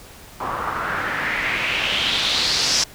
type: noise with low-pass filter sweep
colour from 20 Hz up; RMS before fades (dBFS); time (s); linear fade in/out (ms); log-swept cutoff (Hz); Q
white; -22; 0.4-2.84; 5; 1000 to 5700; 3.6
effects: pink hiss -43 dBFS RMS until 2.94 s